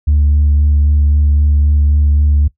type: tone with vibrato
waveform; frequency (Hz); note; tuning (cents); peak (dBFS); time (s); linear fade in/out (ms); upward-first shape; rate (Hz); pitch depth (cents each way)
sine; 73.4; D2; 0; -6; 0.07-2.48; 10; sine; 3.8; 16
effects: noise-tail reverb RT60 0.1 s tail -19 dB re dry + tanh soft clip ceiling -5 dBFS